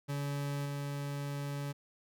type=tone with level steps; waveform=40% pulse; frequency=142.4 Hz; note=C#3; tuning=47 cents sharp; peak=-33 / -35 dBFS; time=0.08-1.73 s; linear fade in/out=20 ms; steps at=0.65 s; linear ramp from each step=10 ms; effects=none